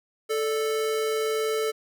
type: tone pair together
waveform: square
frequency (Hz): 439.2 / 587.3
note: A4 / D5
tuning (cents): -3 / 0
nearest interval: perfect fourth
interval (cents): 503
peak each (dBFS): -25 / -35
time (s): 0.29-1.72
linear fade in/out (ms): 20
effects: none